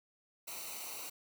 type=noise with comb filter; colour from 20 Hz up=white; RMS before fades=-44 dBFS; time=0.47-1.1 s; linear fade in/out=10 ms; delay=0.59 ms; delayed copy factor=-0.75; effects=none